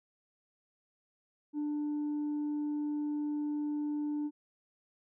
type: tone with tanh clipping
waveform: sine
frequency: 296.2 Hz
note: D4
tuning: 15 cents sharp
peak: -32 dBFS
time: 1.53-4.31 s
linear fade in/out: 50 ms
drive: 1 dB
effects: none